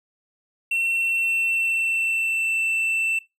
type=tone with pitch glide; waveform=triangle; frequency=2710 to 2671 Hz; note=E7 to E7; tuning=+47 to +22 cents; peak=-19 dBFS; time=0.71-3.19 s; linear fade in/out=5 ms; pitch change=-25 cents; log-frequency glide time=0.95-2.57 s; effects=noise-tail reverb RT60 0.2 s tail -20 dB re dry